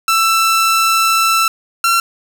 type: tone pair in turn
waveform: sawtooth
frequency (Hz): 1331 / 1360.5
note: E6 / F6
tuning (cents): +16 / -46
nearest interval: unison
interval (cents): 38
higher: second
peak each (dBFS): -7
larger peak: neither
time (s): 0.08-1.48 / 1.84-2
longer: first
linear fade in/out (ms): 2
effects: none